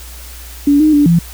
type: tone with pitch steps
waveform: sine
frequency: 286.5 / 307.9 / 291.3 / 169.2 Hz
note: D4 / D#4 / D4 / E3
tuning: -43 / -18 / -14 / +45 cents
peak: -6 dBFS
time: 0.67-1.19 s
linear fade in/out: 5 ms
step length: 130 ms
effects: added 60 Hz sine -31 dBFS peak until 1.33 s + white hiss -35 dBFS RMS until 1.33 s